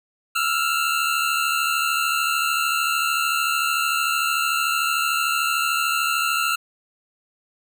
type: tone pair together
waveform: 25% pulse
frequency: 1323.5 / 1396.9 Hz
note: E6 / F6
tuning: +7 / 0 cents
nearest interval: minor second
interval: 93 cents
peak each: -19 dBFS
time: 0.35-6.56 s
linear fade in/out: 10 ms
effects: none